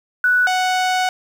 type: tone pair in turn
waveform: sine / sawtooth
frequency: 1480 / 740 Hz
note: F#6 / F#5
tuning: 0 / 0 cents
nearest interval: octave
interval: 1200 cents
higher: first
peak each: -12 dBFS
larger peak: neither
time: 0.24-0.47 / 0.47-1.09 s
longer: second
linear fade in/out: 2 ms
effects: low-pass 7000 Hz 12 dB/octave + 7-bit